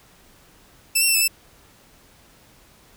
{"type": "tone with pitch steps", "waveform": "10% pulse", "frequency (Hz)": [2646, 2727, 2684, 2616, 2647], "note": ["E7", "F7", "E7", "E7", "E7"], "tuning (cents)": [6, -42, 31, -14, 7], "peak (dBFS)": -8, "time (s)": [0.95, 1.28], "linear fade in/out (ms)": 10, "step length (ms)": 66, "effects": ["pink hiss -53 dBFS RMS until 2.96 s"]}